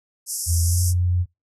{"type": "band-pass noise", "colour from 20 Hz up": "white", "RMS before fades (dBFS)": -28, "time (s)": [0.26, 0.94], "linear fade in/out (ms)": 50, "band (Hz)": [5100, 12000], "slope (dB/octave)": 96}
{"type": "tone with pitch glide", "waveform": "sine", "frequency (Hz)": [84.6, 89.11], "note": ["E2", "F2"], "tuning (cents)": [45, 35], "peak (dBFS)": -17, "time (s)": [0.46, 1.26], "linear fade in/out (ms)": 50, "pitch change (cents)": 90, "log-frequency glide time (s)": [0.63, 0.78]}
{"effects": ["noise-tail reverb RT60 0.2 s tail -22 dB re dry"]}